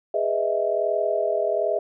sine chord, E major seventh, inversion first, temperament just, 412 / 494.4 / 618.1 / 659.3 Hz, G#4 / B4 / D#5 / E5, -14 / +2 / -12 / 0 cents, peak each -27 / -30 / -25 / -24 dBFS, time 0.14-1.79 s, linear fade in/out 5 ms, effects none

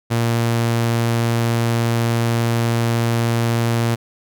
sawtooth tone, 116.54 Hz, A#2, in tune, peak -12 dBFS, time 0.1-3.96 s, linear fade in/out 20 ms, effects none

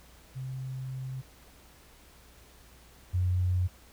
sine tone pair in turn, 130.81 / 90.66 Hz, C3 / F#2, 0 / -35 cents, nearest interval tritone, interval 635 cents, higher first, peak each -34 / -24 dBFS, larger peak second, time 0.35-1.22 / 3.13-3.68 s, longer first, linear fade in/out 20 ms, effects added 60 Hz sine -58 dBFS peak until 3.92 s + pink hiss -57 dBFS RMS until 3.92 s

